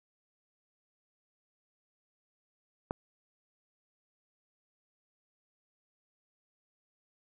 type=click; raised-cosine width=1 ms; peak=-18 dBFS; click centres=2.909 s; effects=none